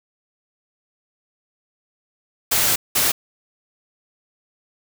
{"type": "noise bursts at uneven times", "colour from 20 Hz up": "white", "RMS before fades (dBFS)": -18, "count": 2, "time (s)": [[2.51, 2.76], [2.95, 3.12]], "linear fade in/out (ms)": 10, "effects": []}